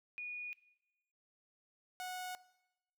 sine / sawtooth tone pair in turn, 2455 / 733.7 Hz, D#7 / F#5, -24 / -15 cents, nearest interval octave + major sixth, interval 2091 cents, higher first, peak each -40 / -37 dBFS, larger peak second, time 0.18-0.53 / 2-2.35 s, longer neither, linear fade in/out 0 ms, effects noise-tail reverb RT60 0.9 s tail -19 dB re dry

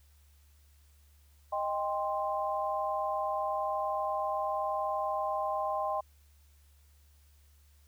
sine chord, C minor, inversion first, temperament equal with one note detuned, 622.3 / 794 / 1046.5 Hz, Eb5 / G5 / C6, 0 / +22 / 0 cents, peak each -34 dBFS, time 1.52-6.01 s, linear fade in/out 10 ms, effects added 72 Hz sine -59 dBFS peak until 7.87 s + white hiss -69 dBFS RMS until 7.87 s

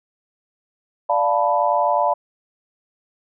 sine chord, B half-diminished seventh, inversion first, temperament equal, 587.3 / 698.5 / 880 / 987.8 Hz, D5 / F5 / A5 / B5, 0 / 0 / 0 / 0 cents, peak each -21 dBFS, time 1.09-2.14 s, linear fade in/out 10 ms, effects none

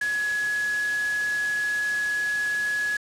sine tone in noise, 1686 Hz, G#6, 26 cents sharp, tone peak -23 dBFS, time 0.01-2.97 s, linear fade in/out 5 ms, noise white, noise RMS -36 dBFS, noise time 0.01-2.97 s, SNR +10 dB, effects low-pass 8000 Hz 12 dB/octave

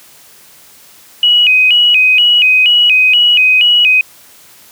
sine tone with vibrato, 2708 Hz, E7, 46 cents sharp, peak -5 dBFS, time 1.23-4.01 s, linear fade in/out 2 ms, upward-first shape square, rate 2.1 Hz, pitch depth 130 cents each way, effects white hiss -41 dBFS RMS until 4.71 s + high-pass 60 Hz 12 dB/octave

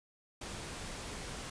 pink noise, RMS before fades -43 dBFS, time 0.41-1.5 s, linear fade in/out 5 ms, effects resampled to 22050 Hz

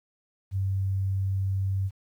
sine tone, 96.5 Hz, G2, 27 cents flat, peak -24 dBFS, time 0.51-1.91 s, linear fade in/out 50 ms, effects 10-bit

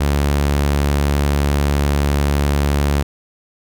sawtooth tone, 71.6 Hz, D2, 43 cents flat, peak -10 dBFS, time 0-3.03 s, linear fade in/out 10 ms, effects none

